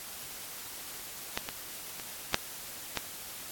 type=clicks; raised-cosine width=0.2 ms; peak=-28 / -12 / -17 / -23 / -6 / -12 dBFS; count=6; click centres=0.996 / 1.375 / 1.489 / 1.998 / 2.344 / 2.973 s; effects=white hiss -43 dBFS RMS until 3.51 s + AAC 64 kbps